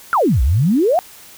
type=exponential two-way sweep; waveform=sine; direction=down then up; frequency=1480 to 56.4 to 762 Hz; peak=-11 dBFS; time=0.13-0.99 s; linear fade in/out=0 ms; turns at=0.42 s; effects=white hiss -41 dBFS RMS until 1.37 s